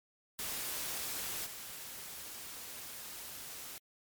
white noise with level steps, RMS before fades -39 / -46 dBFS, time 0.39-3.78 s, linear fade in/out 0 ms, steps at 1.45 s, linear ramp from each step 20 ms, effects MP3 96 kbps

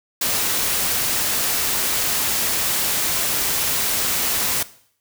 white noise, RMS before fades -21 dBFS, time 0.21-4.63 s, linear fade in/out 5 ms, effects noise-tail reverb RT60 0.6 s tail -17 dB re dry

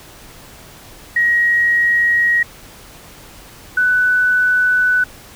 sine tone pair in turn, 1894 / 1493.3 Hz, A#6 / F#6, +27 / +16 cents, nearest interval major third, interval 411 cents, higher first, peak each -11 dBFS, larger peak neither, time 1.16-2.43 / 3.77-5.04 s, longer neither, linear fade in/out 5 ms, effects pink hiss -40 dBFS RMS until 5.35 s

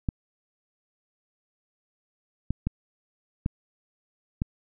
clicks, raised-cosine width 5 ms, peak -13 dBFS, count 5, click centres 0.088 / 2.506 / 2.67 / 3.461 / 4.419 s, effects none

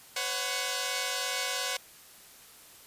5% pulse chord, B suspended second, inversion none, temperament equal with one note detuned, 505.7 / 554.4 / 740 Hz, B4 / C#5 / F#5, +41 / 0 / 0 cents, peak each -23 dBFS, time 0.16-1.77 s, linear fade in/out 5 ms, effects white hiss -53 dBFS RMS until 2.86 s + resampled to 32000 Hz

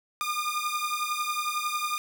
sawtooth beating tone pair, 1207 / 1218 Hz, D6 / D#6, +47 / -37 cents, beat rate 11 Hz, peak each -27 dBFS, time 0.21-1.98 s, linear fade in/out 0 ms, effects none

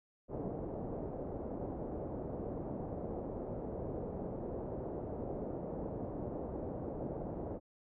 white low-pass noise, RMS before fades -41 dBFS, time 0.28-7.6 s, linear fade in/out 50 ms, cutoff 600 Hz, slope 24 dB/octave, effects none

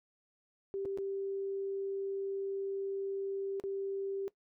sine tone with dropouts, 392 Hz, G4, in tune, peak -34 dBFS, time 0.74-4.28 s, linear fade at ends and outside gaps 0 ms, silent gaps 0.851-0.856 / 0.975-0.985 / 3.599-3.638 s, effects noise-tail reverb RT60 0.1 s tail -19 dB re dry

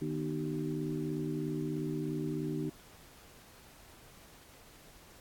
harmonic tone with a mistuned harmonic, 76.8 Hz, D#2, 22 cents flat, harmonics 2 / 3 / 4 / 5, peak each -37 / -40 / -37 / -40 dBFS, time 0.01-2.7 s, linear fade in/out 10 ms, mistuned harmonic 3, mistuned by +100 cents, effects pink hiss -57 dBFS RMS until 5.2 s + AAC 64 kbps

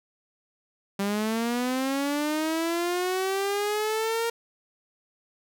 sawtooth linear sweep, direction up, 196 to 466.2 Hz, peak -21 dBFS, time 0.99-4.3 s, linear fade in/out 5 ms, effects none

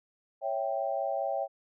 sine chord, C# diminished, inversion none, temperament equal, 554.4 / 659.3 / 784 Hz, C#5 / E5 / G5, 0 / 0 / 0 cents, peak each -33 dBFS, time 0.41-1.48 s, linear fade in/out 50 ms, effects none

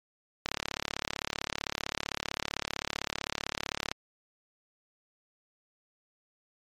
click train, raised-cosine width 0.2 ms, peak -12 dBFS, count 124, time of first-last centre 0.46-3.915 s, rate 35.6 Hz, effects MP3 96 kbps

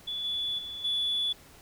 sine tone with level steps, 3439 Hz, A7, 40 cents flat, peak -31 / -28 / -36 / -25 dBFS, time 0.07-1.33 s, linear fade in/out 10 ms, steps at 0.24 / 0.58 / 0.84 s, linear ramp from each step 10 ms, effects tanh soft clip ceiling -22 dBFS + pink hiss -54 dBFS RMS until 1.61 s

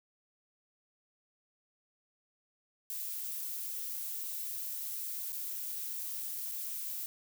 violet noise with dropouts, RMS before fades -39 dBFS, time 2.9-7.06 s, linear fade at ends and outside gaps 0 ms, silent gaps 5.322-5.329 / 6.514-6.519 s, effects none

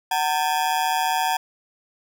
40% pulse ring-modulated tone, 830.6 Hz, G#5, in tune, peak -16 dBFS, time 0.11-1.37 s, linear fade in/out 5 ms, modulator 77.3 Hz, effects none

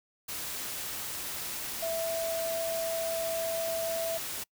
sine tone in noise, 660 Hz, E5, 2 cents sharp, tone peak -30 dBFS, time 1.82-4.18 s, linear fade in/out 10 ms, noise white, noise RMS -37 dBFS, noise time 0.28-4.44 s, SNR +4 dB, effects noise-tail reverb RT60 0.1 s tail -26 dB re dry

